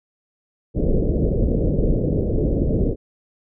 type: low-pass noise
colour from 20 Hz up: pink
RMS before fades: -19 dBFS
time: 0.74-2.96 s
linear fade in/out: 50 ms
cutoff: 540 Hz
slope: 48 dB/octave
effects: none